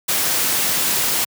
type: noise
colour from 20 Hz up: white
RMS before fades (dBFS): -19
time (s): 0.08-1.25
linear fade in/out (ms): 10
effects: high-pass 100 Hz 12 dB/octave